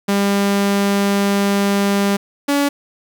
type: tone pair in turn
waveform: sawtooth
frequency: 200 / 284.3 Hz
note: G3 / C#4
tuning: +35 / +44 cents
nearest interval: tritone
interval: 609 cents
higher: second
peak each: -10 / -10 dBFS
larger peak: neither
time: 0.08-2.17 / 2.48-2.69 s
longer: first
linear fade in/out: 10 ms
effects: 8-bit